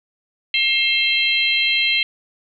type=tone cluster; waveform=sine; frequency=2126 / 2683 / 3191 / 4059 Hz; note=C7 / E7 / G7 / B7; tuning=+27 / +30 / +30 / +47 cents; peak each=-21 / -21 / -19 / -24 dBFS; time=0.54-2.03 s; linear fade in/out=2 ms; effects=none